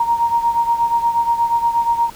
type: beating tone pair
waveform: sine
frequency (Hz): 932.3 / 940.7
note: A#5 / A#5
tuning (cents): 0 / +15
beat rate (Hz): 8.4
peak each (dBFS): -15 / -20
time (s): 0-2.1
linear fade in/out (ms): 5
effects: pink hiss -40 dBFS RMS until 2.15 s